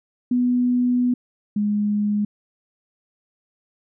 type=tone pair in turn; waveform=sine; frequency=246.9 / 207.6 Hz; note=B3 / G#3; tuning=0 / 0 cents; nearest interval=minor third; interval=300 cents; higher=first; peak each=-16 / -18 dBFS; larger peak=first; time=0.31-1.14 / 1.56-2.25 s; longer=first; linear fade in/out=5 ms; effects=none